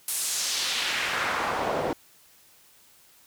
pink noise with band-pass filter sweep, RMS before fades -28 dBFS, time 0.08-1.93 s, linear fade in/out 2 ms, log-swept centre 11000 to 470 Hz, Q 1.3, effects white hiss -57 dBFS RMS until 3.26 s

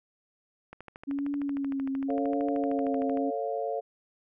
click train, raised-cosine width 0.5 ms, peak -28 dBFS, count 33, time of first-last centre 0.73-3.173 s, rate 13.1 Hz
sine tone with vibrato, 277.2 Hz, C#4, in tune, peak -28 dBFS, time 1.07-3.31 s, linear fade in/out 20 ms, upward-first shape triangle, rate 0.9 Hz, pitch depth 52 cents each way
sine chord, A augmented, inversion none, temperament equal with one note detuned, 445.6 / 554.4 / 698.5 Hz, A4 / C#5 / E#5, +22 / 0 / 0 cents, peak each -33 dBFS, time 2.08-3.81 s, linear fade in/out 20 ms
effects none

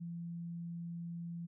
sine tone, 170 Hz, F3, 46 cents flat, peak -40 dBFS, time 0-1.47 s, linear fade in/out 20 ms, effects none

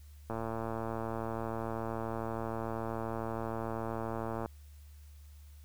click train, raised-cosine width 1 ms, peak -23 dBFS, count 471, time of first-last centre 0.3-4.459 s, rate 113 Hz, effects added 73 Hz sine -50 dBFS peak until 5.64 s + white hiss -66 dBFS RMS until 5.64 s

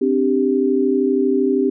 sine chord, C suspended second, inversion none, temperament just, 261.6 / 294.3 / 392.4 Hz, C4 / D4 / G4, 0 / +4 / +2 cents, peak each -18 / -21 / -17 dBFS, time 0.01-1.7 s, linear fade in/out 10 ms, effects none

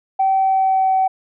sine tone with pitch glide, 770 to 760.3 Hz, G5 to F#5, -31 to +47 cents, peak -12 dBFS, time 0.19-1.08 s, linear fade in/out 10 ms, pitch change -22 cents, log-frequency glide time 0.33-0.96 s, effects tanh soft clip ceiling -8 dBFS

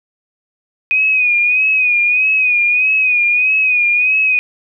sine tone with vibrato, 2489 Hz, D#7, in tune, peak -10 dBFS, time 0.91-4.39 s, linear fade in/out 0 ms, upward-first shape sine, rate 1.6 Hz, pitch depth 58 cents each way, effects none

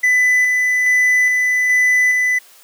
triangle tone with tremolo, 1998 Hz, B6, 20 cents sharp, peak -9 dBFS, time 0.03-2.39 s, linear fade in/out 10 ms, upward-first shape square, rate 1.2 Hz, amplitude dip 25%, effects white hiss -46 dBFS RMS until 2.63 s + high-pass 400 Hz 12 dB/octave

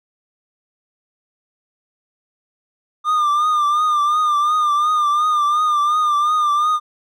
triangle tone with vibrato, 1205 Hz, D6, 44 cents sharp, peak -12 dBFS, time 3.04-6.8 s, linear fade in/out 50 ms, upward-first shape triangle, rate 2.8 Hz, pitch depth 64 cents each way, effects none

